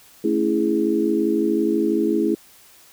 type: chord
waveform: sine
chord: A major seventh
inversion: none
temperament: equal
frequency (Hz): 220 / 277.2 / 329.6 / 415.3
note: A3 / C#4 / E4 / G#4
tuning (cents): 0 / 0 / 0 / 0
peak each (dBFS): -24 / -25 / -20 / -23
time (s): 0.24-2.35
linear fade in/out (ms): 5
effects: white hiss -50 dBFS RMS until 2.92 s

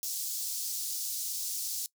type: high-pass noise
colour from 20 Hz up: pink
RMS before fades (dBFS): -35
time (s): 0.03-1.86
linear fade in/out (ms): 0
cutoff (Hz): 5000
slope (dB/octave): 24
effects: noise-tail reverb RT60 0.1 s tail -21 dB re dry

